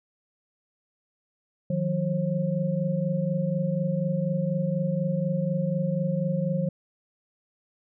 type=tone cluster; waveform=sine; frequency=156.7 / 180.8 / 537 Hz; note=D#3 / F#3 / C5; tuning=+13 / -40 / +45 cents; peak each=-27 / -27 / -30 dBFS; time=1.7-6.69 s; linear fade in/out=5 ms; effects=none